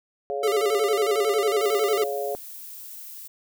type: harmonic tone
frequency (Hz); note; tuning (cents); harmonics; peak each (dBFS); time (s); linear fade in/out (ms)
140; C#3; +18; 3 / 4 / 5; -29 / -30 / -31; 0.3-2.35; 0
type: tone with vibrato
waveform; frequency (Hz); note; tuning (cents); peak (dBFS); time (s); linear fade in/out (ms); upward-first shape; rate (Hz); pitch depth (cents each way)
square; 419.5; G#4; +17; -22; 0.43-2.04; 5; square; 11; 79
type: noise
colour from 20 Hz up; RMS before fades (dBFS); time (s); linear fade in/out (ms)
violet; -40; 1.61-3.28; 10
effects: none